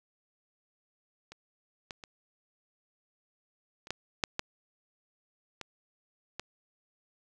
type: clicks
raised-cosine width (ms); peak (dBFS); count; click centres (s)
0.2; -29 / -22 / -28 / -30 / -15 / -9 / -13 / -22 / -19; 9; 1.32 / 1.908 / 2.038 / 3.871 / 3.906 / 4.238 / 4.394 / 5.613 / 6.396
effects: none